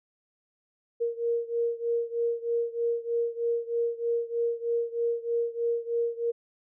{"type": "beating tone pair", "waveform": "sine", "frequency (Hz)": [467, 470.2], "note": ["A#4", "A#4"], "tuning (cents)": [3, 15], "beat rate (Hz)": 3.2, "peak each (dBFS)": [-28, -30], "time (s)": [1, 6.32], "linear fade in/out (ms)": 20, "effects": []}